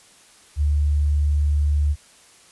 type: tone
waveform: sine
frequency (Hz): 73.42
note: D2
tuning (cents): 0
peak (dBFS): -16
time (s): 0.56-1.96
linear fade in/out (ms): 50
effects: white hiss -51 dBFS RMS until 2.51 s + resampled to 24000 Hz